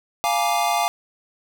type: chord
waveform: square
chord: Bb dominant seventh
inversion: second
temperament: equal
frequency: 698.5 / 830.6 / 932.3 / 1174.7 Hz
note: F5 / Ab5 / Bb5 / D6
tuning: 0 / 0 / 0 / 0 cents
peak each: -23 / -24 / -29 / -27 dBFS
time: 0.24-0.88 s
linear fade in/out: 0 ms
effects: none